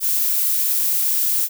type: noise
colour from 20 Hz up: violet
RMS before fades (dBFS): -19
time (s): 0-1.49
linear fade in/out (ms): 50
effects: none